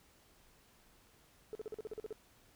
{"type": "tone bursts", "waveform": "sine", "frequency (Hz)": 432.6, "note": "A4", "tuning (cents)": -29, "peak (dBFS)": -38, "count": 10, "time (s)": [1.53, 2.127], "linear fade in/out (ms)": 0, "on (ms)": 21, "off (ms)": 43, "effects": ["tanh soft clip ceiling -36 dBFS", "pink hiss -66 dBFS RMS until 2.55 s"]}